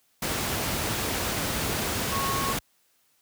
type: tone in noise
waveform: sine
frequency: 1098 Hz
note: C#6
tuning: 17 cents flat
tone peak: -28 dBFS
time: 2.12-2.53 s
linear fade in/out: 5 ms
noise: pink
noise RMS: -28 dBFS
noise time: 0.22-2.59 s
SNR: -3 dB
effects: white hiss -67 dBFS RMS until 3.21 s + high-pass 60 Hz 12 dB/octave